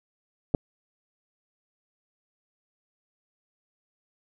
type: clicks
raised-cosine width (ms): 2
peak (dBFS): -17 / -7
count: 2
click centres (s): 0.541 / 0.548
effects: none